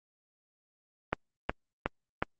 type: click train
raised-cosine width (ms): 0.5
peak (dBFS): -12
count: 4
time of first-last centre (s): 1.13-2.225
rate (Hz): 2.74
effects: Opus 24 kbps